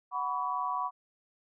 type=chord; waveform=sine; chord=F# suspended fourth; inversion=none; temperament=equal with one note detuned; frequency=740 / 987.8 / 1131.4 Hz; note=F#5 / B5 / C#6; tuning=0 / 0 / +35 cents; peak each=-37 / -33 / -33 dBFS; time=0.11-0.91 s; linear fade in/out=50 ms; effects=none